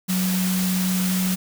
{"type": "tone in noise", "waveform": "sine", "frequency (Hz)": 185, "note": "F#3", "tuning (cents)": 0, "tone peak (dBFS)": -20, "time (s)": [0.08, 1.36], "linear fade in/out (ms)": 20, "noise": "white", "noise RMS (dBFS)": -28, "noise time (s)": [0.08, 1.36], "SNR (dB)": 5, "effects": []}